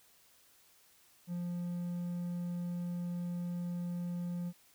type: tone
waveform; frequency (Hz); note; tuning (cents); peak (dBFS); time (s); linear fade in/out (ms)
triangle; 175.1; F3; +5; -33; 1.27-4.53; 50
effects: white hiss -65 dBFS RMS until 4.74 s